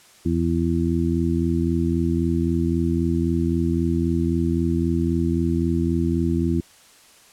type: harmonic tone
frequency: 83.8 Hz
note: E2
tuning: 29 cents sharp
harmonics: 1 / 2 / 3 / 4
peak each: -24 / -24 / -24 / -24 dBFS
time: 0.25-6.61 s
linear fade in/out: 10 ms
effects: white hiss -51 dBFS RMS until 7.32 s + low-pass 10000 Hz 12 dB/octave